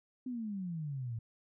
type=exponential sweep; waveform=sine; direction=down; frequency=260 to 110 Hz; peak=-36 dBFS; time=0.26-1.19 s; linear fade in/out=5 ms; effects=none